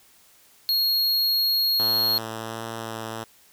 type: tone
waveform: square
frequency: 4293 Hz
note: C8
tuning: 44 cents sharp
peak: -20 dBFS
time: 0.69-2.18 s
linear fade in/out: 0 ms
type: tone with vibrato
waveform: 5% pulse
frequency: 112.6 Hz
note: A2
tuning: 40 cents sharp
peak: -20 dBFS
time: 1.79-3.24 s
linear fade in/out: 5 ms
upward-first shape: triangle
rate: 1.4 Hz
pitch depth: 20 cents each way
effects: white hiss -56 dBFS RMS until 3.52 s